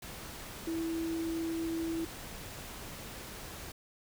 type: tone in noise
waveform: sine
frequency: 328.6 Hz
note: E4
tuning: 5 cents flat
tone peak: -32 dBFS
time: 0.67-2.05 s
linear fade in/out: 5 ms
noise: pink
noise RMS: -45 dBFS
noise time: 0.02-3.72 s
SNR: +10 dB
effects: none